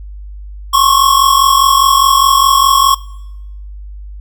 square tone pair together, 1071 / 1115.9 Hz, C6 / C#6, +40 / +11 cents, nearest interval minor second, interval 71 cents, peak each -10 dBFS, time 0.73-2.95 s, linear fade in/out 10 ms, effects noise-tail reverb RT60 0.9 s tail -21 dB re dry + added 50 Hz sine -26 dBFS peak until 4.2 s

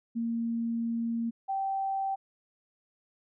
sine tone pair in turn, 231.2 / 777.7 Hz, A#3 / G5, -14 / -14 cents, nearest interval octave + major sixth, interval 2100 cents, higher second, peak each -28 dBFS, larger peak neither, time 0.15-1.31 / 1.48-2.16 s, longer first, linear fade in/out 20 ms, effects none

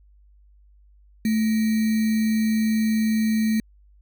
sine tone with sample-and-hold, 219.4 Hz, A3, 5 cents flat, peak -18 dBFS, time 1.25-3.6 s, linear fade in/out 2 ms, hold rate 2100 Hz, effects added 50 Hz sine -51 dBFS peak until 4.01 s

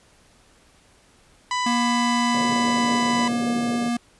harmonic tone, 995 Hz, B5, 13 cents sharp, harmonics 1 / 2 / 3 / 4 / 5 / 6 / 7 / 8, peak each -23 / -29 / -33 / -35 / -37 / -39 / -40 / -41 dBFS, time 1.51-3.28 s, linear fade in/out 2 ms
square tone, 237.9 Hz, A#3, 35 cents sharp, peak -22 dBFS, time 1.66-3.97 s, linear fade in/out 5 ms
white band-pass noise, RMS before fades -33 dBFS, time 2.34-3.89 s, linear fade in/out 5 ms, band 110 to 620 Hz, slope 48 dB/octave
effects pink hiss -56 dBFS RMS until 4.19 s + resampled to 24000 Hz

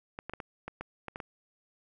clicks, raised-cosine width 0.5 ms, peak -23 dBFS, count 9, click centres 0.189 / 0.296 / 0.336 / 0.402 / 0.68 / 0.81 / 1.083 / 1.159 / 1.202 s, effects none

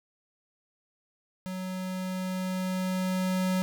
square tone with level ramp, 185.6 Hz, F#3, 6 cents sharp, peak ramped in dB -34 to -25 dBFS, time 1.46-3.62 s, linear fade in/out 0 ms, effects none

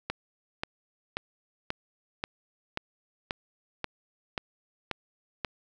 click train, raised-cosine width 0.3 ms, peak -14 dBFS, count 11, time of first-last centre 0.1-5.448 s, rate 1.87 Hz, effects none

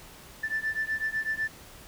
sine beating tone pair, 1760 / 1768 Hz, A6 / A6, 0 / +8 cents, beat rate 8 Hz, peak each -30 dBFS, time 0.43-1.48 s, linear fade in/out 10 ms, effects tanh soft clip ceiling -21 dBFS + pink hiss -49 dBFS RMS until 1.87 s

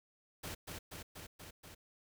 pink noise with echo, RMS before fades -44 dBFS, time 0.43-0.55 s, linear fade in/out 10 ms, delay 240 ms, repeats 5, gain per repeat -2 dB, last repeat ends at 1.75 s, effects none

